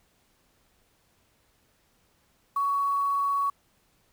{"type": "tone with quantisation", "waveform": "sine", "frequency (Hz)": 1121, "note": "C#6", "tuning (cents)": 19, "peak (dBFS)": -23, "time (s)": [2.56, 3.5], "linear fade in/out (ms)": 5, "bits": 8, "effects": ["pink hiss -67 dBFS RMS until 4.12 s"]}